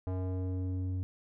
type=tone with low-pass filter sweep; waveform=square; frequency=92.6 Hz; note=F#2; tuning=2 cents sharp; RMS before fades=-34 dBFS; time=0.07-1.03 s; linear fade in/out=0 ms; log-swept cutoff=760 to 200 Hz; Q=1.2; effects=none